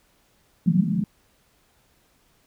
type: band-pass noise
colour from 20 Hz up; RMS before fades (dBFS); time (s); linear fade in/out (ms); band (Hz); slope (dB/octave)
pink; -21; 0.66-1.04; 2; 160 to 210; 48
effects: pink hiss -63 dBFS RMS until 2.46 s